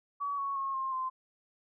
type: tone with pitch steps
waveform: sine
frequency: 1135 / 1110.4 / 1086.3 / 1062.7 / 1039.6 Hz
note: C#6 / C#6 / C#6 / C6 / C6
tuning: +41 / +3 / -35 / +27 / -11 cents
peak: -31 dBFS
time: 0.2-1.1 s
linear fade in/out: 20 ms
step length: 180 ms
effects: none